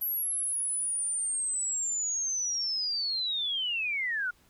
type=linear sweep; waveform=sine; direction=down; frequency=11790 to 1396.9 Hz; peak=-28 dBFS; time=0.01-4.31 s; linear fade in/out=10 ms; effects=pink hiss -64 dBFS RMS until 4.49 s